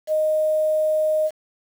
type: tone with quantisation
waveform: sine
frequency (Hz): 620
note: D#5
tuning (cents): -6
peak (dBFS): -17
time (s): 0.07-1.31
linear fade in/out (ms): 50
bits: 7
effects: none